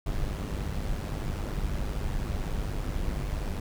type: noise with amplitude modulation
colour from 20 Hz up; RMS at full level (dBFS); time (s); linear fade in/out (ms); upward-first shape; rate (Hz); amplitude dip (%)
brown; -28; 0.06-3.6; 5; sine; 101; 60
effects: none